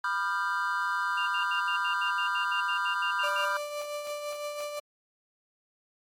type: chord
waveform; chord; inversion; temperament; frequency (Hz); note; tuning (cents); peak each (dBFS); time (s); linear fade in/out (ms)
triangle; G dominant seventh; first; equal with one note detuned; 987.8 / 1204.2 / 1396.9 / 1568; B5 / D6 / F6 / G6; 0 / +43 / 0 / 0; -31; 0.04-3.57; 2
type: tone bursts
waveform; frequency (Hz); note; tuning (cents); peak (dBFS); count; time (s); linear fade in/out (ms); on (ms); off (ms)
sine; 2794; F7; 0; -32; 14; 1.17-3.45; 10; 96; 72
type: tone with tremolo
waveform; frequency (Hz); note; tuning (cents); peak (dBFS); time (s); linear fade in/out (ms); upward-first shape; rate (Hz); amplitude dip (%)
35% pulse; 589; D5; +5; -30; 3.23-4.8; 10; triangle; 5.9; 45
effects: AAC 48 kbps